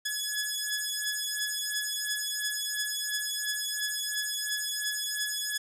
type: beating tone pair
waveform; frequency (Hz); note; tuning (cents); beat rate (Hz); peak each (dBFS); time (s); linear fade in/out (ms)
10% pulse; 1693 / 1695.9; G#6 / G#6; +33 / +36; 2.9; -24; 0.05-5.58; 10
effects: 10-bit